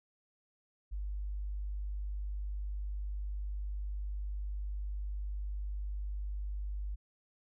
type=tone; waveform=sine; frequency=50 Hz; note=G1; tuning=35 cents sharp; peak=-35 dBFS; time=0.91-6.96 s; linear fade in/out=20 ms; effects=none